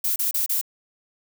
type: noise bursts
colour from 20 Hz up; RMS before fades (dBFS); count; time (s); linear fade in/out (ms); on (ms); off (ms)
violet; -23; 4; 0.04-0.613; 5; 120; 31
effects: none